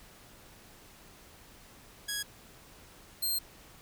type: tone pair in turn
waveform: 10% pulse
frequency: 1661.2 / 4186 Hz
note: G#6 / C8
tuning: 0 / 0 cents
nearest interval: octave + major third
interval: 1600 cents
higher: second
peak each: -24 / -22 dBFS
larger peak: second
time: 2.08-2.23 / 3.22-3.39 s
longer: second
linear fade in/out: 10 ms
effects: pink hiss -55 dBFS RMS until 3.81 s